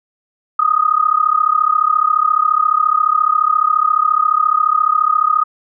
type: tone with amplitude modulation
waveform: sine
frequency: 1244.5 Hz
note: D#6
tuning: in tune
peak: -7 dBFS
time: 0.59-5.44 s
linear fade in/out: 5 ms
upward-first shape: sine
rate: 34.4 Hz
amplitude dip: 90%
effects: none